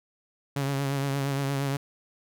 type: tone with vibrato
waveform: sawtooth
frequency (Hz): 138.59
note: C#3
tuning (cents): 0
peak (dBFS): -22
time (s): 0.56-1.77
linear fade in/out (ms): 5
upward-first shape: triangle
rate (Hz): 8.6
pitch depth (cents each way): 44
effects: none